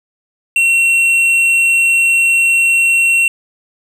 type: tone with tanh clipping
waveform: sine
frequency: 2725 Hz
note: F7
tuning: 43 cents flat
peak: -10 dBFS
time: 0.56-3.28 s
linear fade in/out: 2 ms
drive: 8 dB
effects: none